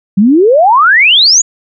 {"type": "exponential sweep", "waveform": "sine", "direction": "up", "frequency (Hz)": [185, 7040], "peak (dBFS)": -3, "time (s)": [0.17, 1.42], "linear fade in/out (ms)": 10, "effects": []}